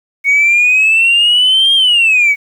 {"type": "exponential two-way sweep", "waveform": "sine", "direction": "up then down", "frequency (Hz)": [2217, 3237, 2217], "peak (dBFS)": -5, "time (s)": [0.24, 2.36], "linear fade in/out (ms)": 50, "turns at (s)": 1.74, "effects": ["tanh soft clip ceiling -4 dBFS", "7-bit"]}